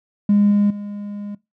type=tone with level steps; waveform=triangle; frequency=204.8 Hz; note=G#3; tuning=24 cents flat; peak=-8 / -10 / -25 dBFS; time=0.29-1.35 s; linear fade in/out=5 ms; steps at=0.51 / 0.7 s; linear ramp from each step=5 ms; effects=noise-tail reverb RT60 0.2 s tail -20 dB re dry + tanh soft clip ceiling -8 dBFS